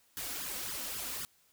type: noise with flanger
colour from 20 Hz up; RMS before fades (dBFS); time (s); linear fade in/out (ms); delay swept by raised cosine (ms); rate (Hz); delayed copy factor
white; -39; 0.17-1.25; 0; 0.59 to 4.09; 3.8; +1
effects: white hiss -68 dBFS RMS until 1.52 s